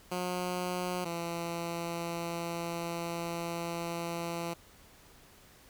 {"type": "tone pair in turn", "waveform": "10% pulse", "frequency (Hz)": [180, 169.49], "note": ["F#3", "E3"], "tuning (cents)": [-47, 48], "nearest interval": "minor second", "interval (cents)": 105, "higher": "first", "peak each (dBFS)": [-24, -26], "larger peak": "first", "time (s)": [[0.11, 1.05], [1.05, 4.54]], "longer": "second", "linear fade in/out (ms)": 10, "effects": ["pink hiss -58 dBFS RMS until 5.69 s"]}